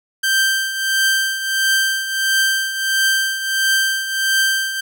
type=tone with tremolo; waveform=sawtooth; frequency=1568 Hz; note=G6; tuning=in tune; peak=-9 dBFS; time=0.23-4.81 s; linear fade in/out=10 ms; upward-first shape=triangle; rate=1.5 Hz; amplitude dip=70%; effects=none